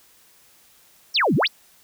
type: exponential two-way sweep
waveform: sine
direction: down then up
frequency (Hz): 6000 to 127.2 to 6000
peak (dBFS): -16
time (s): 1.14-1.48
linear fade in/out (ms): 20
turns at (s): 1.35
effects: white hiss -55 dBFS RMS until 1.83 s